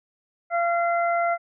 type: harmonic tone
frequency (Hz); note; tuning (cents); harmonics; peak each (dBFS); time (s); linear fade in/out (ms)
686; F5; -31; 1 / 2 / 3; -21 / -27 / -31; 0.5-1.38; 50
effects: none